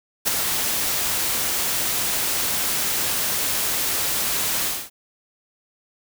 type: noise with ADSR envelope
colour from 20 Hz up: white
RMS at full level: -18 dBFS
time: 0.25-4.9 s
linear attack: 27 ms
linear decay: 11 ms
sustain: -5 dB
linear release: 250 ms
effects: none